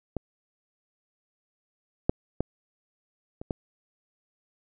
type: clicks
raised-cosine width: 2 ms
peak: -16 / -7 / -12 / -24 / -15 dBFS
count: 5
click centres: 0.167 / 2.095 / 2.406 / 3.415 / 3.508 s
effects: none